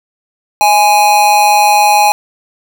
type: tone with amplitude modulation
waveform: square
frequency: 830.6 Hz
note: G#5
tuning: in tune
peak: -4 dBFS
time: 0.61-2.12 s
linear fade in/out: 0 ms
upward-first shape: sine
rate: 194 Hz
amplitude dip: 55%
effects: none